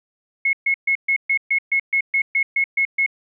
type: tone bursts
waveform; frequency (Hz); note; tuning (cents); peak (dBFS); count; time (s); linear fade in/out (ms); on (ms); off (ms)
sine; 2177; C#7; -32; -15; 13; 0.45-3.063; 5; 81; 130
effects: none